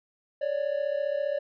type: tone pair together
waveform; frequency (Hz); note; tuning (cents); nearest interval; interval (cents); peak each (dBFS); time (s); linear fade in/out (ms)
triangle; 557 / 592; C#5 / D5; +8 / +14; minor second; 106; -27; 0.41-1.39; 10
effects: resampled to 11025 Hz